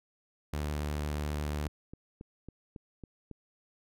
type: tone with vibrato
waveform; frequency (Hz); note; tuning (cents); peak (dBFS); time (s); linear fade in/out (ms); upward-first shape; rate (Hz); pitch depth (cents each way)
sawtooth; 74.3; D2; +21; -28; 0.53-1.68; 5; sine; 18; 12
type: click train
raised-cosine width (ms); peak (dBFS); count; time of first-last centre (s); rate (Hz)
3; -31; 7; 1.66-3.313; 3.63
effects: none